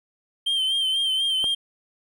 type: tone with vibrato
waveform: triangle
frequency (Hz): 3136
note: G7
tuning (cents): 0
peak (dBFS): -19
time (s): 0.46-1.55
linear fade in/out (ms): 10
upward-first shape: sine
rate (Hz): 4.1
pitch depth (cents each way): 46
type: click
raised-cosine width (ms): 1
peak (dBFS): -20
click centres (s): 1.442
effects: none